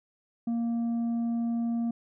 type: tone with tanh clipping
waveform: sine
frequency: 233.1 Hz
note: A#3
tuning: in tune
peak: -27 dBFS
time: 0.47-1.91 s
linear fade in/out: 5 ms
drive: 4 dB
effects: none